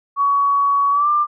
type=tone with pitch glide; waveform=sine; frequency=1125 to 1189.8 Hz; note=C#6 to D6; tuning=+25 to +22 cents; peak=-13 dBFS; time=0.16-1.27 s; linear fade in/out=50 ms; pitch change=+97 cents; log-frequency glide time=0.91-1.09 s; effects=none